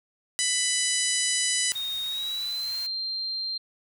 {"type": "harmonic tone", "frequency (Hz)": 994, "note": "B5", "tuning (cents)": 11, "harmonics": [2, 3, 4, 5, 6, 7, 8, 9, 10], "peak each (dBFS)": [-32, -32, -32, -32, -32, -32, -32, -32, -32], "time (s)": [0.39, 1.72], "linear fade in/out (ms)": 0}
{"type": "band-stop noise", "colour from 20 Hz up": "white", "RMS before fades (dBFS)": -43, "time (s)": [1.71, 2.87], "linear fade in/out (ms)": 10, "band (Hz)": [170, 780], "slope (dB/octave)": 24}
{"type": "tone with pitch glide", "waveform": "sine", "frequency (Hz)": [3713, 4168], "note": ["A#7", "C8"], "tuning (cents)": [-8, -7], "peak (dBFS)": -28, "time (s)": [1.75, 3.58], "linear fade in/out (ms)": 10, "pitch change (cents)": 201, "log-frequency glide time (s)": [2.02, 2.75]}
{"effects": []}